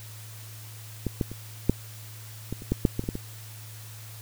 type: clicks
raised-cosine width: 3 ms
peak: -14 / -12 / -24 / -6 / -18 / -27 / -10 / -6 / -14 / -26 / -14 / -18 dBFS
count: 12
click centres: 1.067 / 1.212 / 1.316 / 1.696 / 2.526 / 2.621 / 2.72 / 2.852 / 2.994 / 3.039 / 3.089 / 3.154 s
effects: added 109 Hz sine -42 dBFS peak until 4.21 s + white hiss -47 dBFS RMS until 4.21 s